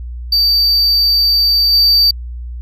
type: tone with level steps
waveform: triangle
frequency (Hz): 4627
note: D8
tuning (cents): -27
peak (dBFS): -8 / -6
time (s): 0.32-2.11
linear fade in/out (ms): 5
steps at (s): 1.72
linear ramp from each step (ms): 20
effects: added 60 Hz sine -23 dBFS peak until 2.61 s